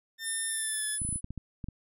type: tone with pitch glide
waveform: 20% pulse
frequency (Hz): 1800 to 1717.7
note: A6 to A6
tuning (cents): +39 to -42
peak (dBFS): -31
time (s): 0.18-0.99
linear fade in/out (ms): 50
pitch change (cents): -81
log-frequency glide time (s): 0.48-0.87
type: tone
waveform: sine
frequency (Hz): 10020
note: D#9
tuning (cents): +11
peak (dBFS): -31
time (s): 0.23-1.21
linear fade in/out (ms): 50
type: clicks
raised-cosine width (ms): 5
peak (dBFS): -25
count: 10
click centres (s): 1.018 / 1.05 / 1.09 / 1.127 / 1.159 / 1.244 / 1.306 / 1.377 / 1.642 / 1.686
effects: none